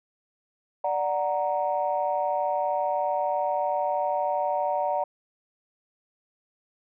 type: chord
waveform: sine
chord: D augmented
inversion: none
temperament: equal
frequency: 587.3 / 740 / 932.3 Hz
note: D5 / F#5 / A#5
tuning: 0 / 0 / 0 cents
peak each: -27 / -27 / -28 dBFS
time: 0.84-5.04 s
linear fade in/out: 5 ms
effects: tanh soft clip ceiling -14 dBFS